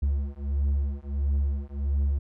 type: beating tone pair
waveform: triangle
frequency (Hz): 69.5 / 71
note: C#2 / C#2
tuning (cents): +5 / +42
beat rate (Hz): 1.5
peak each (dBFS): -25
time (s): 0.02-2.19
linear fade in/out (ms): 10
effects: none